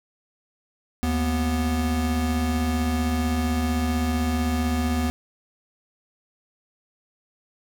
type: tone pair together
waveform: square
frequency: 76.41 / 244.9 Hz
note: D#2 / B3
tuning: -31 / -14 cents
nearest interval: octave + minor sixth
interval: 2017 cents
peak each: -25 dBFS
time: 1.03-5.1 s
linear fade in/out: 0 ms
effects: none